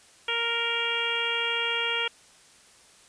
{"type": "harmonic tone", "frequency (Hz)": 466.2, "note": "A#4", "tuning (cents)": 0, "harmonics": [1, 2, 3, 4, 5, 6, 7], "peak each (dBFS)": [-35, -36, -33, -36, -31, -31, -31], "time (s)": [0.28, 2.08], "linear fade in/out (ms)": 5, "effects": ["white hiss -55 dBFS RMS until 3.08 s", "resampled to 22050 Hz"]}